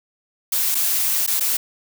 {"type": "noise with dropouts", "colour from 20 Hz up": "blue", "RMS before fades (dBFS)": -20, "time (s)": [0.52, 1.57], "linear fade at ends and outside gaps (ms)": 5, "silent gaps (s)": [[0.747, 0.751], [1.265, 1.275], [1.397, 1.406]], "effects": []}